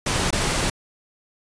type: noise with dropouts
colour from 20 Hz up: pink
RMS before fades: -22 dBFS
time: 0.06-0.7 s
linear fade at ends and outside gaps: 5 ms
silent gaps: 0.307-0.326 s
effects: resampled to 22050 Hz